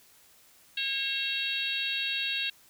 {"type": "harmonic tone with a mistuned harmonic", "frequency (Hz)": 543, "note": "C#5", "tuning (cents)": -36, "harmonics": [3, 4, 5, 6, 7, 8], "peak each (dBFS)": [-39, -44, -32, -36, -33, -41], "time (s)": [0.77, 2.5], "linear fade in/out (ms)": 5, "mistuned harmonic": 8, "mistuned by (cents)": 24, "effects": ["white hiss -59 dBFS RMS until 2.69 s"]}